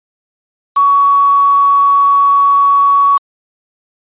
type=tone with quantisation; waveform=sine; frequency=1123 Hz; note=C#6; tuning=22 cents sharp; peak=-6 dBFS; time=0.76-3.18 s; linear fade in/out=10 ms; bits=4; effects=resampled to 8000 Hz